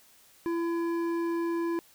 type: tone with hard clipping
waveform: sine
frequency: 337 Hz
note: E4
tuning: 38 cents sharp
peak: -29 dBFS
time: 0.46-1.79 s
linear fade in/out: 0 ms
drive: 10 dB
effects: white hiss -59 dBFS RMS until 1.94 s